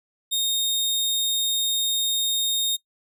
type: tone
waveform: sawtooth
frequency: 3700 Hz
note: A#7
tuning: 14 cents flat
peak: -18 dBFS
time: 0.31-2.77 s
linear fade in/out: 20 ms
effects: noise-tail reverb RT60 0.1 s tail -24 dB re dry